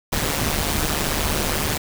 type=noise with amplitude modulation; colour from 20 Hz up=pink; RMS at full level=-19 dBFS; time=0.12-1.78 s; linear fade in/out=10 ms; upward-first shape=sine; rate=150 Hz; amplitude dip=75%; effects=none